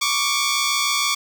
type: tone pair together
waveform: 10% pulse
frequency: 1108.7 / 1175 Hz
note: C#6 / D6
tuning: 0 / +1 cents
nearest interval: minor second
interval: 101 cents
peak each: -13 dBFS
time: 0.01-1.15 s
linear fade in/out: 10 ms
effects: none